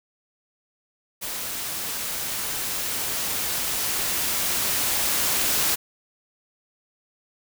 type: noise with level ramp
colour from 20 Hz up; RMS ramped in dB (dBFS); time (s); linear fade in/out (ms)
white; -31 to -22; 1.21-5.76; 20
effects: none